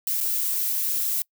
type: noise with dropouts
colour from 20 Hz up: violet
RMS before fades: -25 dBFS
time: 0.07-1.22 s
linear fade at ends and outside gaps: 2 ms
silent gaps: 0.205-0.209 s
effects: noise-tail reverb RT60 0.1 s tail -25 dB re dry